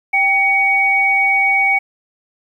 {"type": "tone pair together", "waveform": "sine", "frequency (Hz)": [784, 2246], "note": ["G5", "C#7"], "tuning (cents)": [0, 22], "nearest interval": "octave + tritone", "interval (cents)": 1822, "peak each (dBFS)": [-18, -12], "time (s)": [0.13, 1.79], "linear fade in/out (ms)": 10, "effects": ["8-bit"]}